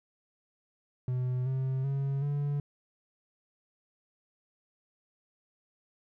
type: tone with pitch steps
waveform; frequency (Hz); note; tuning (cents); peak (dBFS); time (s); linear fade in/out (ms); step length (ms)
triangle; 126.2 / 131.86 / 137.78 / 143.96; B2 / C3 / C#3 / D3; +38 / +14 / -10 / -34; -26; 1.08-2.6; 2; 380
effects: none